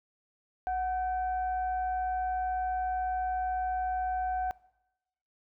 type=tone with frequency modulation; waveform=sine; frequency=740 Hz; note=F#5; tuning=in tune; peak=-28 dBFS; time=0.67-4.51 s; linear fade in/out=0 ms; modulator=798 Hz; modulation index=0.37; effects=noise-tail reverb RT60 0.9 s tail -21 dB re dry